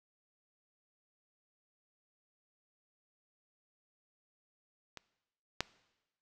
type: clicks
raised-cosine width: 0.2 ms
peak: -27 / -13 dBFS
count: 2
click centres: 4.973 / 5.606 s
effects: noise-tail reverb RT60 1.0 s tail -20 dB re dry